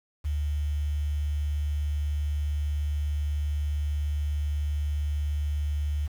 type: tone with quantisation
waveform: sine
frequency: 73.6 Hz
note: D2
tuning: 4 cents sharp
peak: -25 dBFS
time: 0.24-6.08 s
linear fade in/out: 20 ms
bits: 8
effects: none